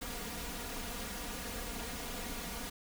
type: noise with comb filter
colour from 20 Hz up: pink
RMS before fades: -41 dBFS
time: 0.01-2.7 s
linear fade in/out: 10 ms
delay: 4.2 ms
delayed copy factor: +0.75
effects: none